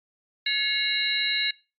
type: tone cluster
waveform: sine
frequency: 1700 / 2175 / 2812 / 3899 / 4132 Hz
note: G#6 / C#7 / F7 / B7 / C8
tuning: +40 / -33 / +11 / -23 / -22 cents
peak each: -31 / -28 / -31 / -27 / -30 dBFS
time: 0.46-1.51 s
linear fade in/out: 5 ms
effects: noise-tail reverb RT60 0.3 s tail -22 dB re dry + AAC 64 kbps